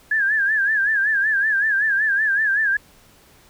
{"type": "tone with vibrato", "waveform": "sine", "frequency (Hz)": 1671, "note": "G#6", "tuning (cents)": 10, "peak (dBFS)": -16, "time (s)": [0.11, 2.77], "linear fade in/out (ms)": 5, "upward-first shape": "sine", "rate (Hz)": 5.3, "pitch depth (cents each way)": 110, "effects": ["pink hiss -52 dBFS RMS until 3.49 s"]}